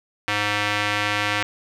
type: tone with band-pass filter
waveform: square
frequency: 103.83 Hz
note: G#2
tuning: in tune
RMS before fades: -23 dBFS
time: 0.28-1.43 s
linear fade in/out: 0 ms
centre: 2200 Hz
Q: 1.3
effects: none